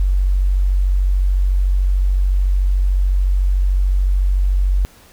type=tone; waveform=sine; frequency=46.85 Hz; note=F#1; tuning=22 cents sharp; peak=-12 dBFS; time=0-4.85 s; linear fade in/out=0 ms; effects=pink hiss -47 dBFS RMS until 5.12 s